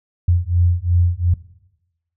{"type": "beating tone pair", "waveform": "sine", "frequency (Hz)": [86.2, 89], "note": ["F2", "F2"], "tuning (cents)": [-22, 33], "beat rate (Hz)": 2.8, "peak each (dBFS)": -16, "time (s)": [0.28, 1.34], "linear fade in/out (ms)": 5, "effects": ["noise-tail reverb RT60 0.9 s tail -18 dB re dry"]}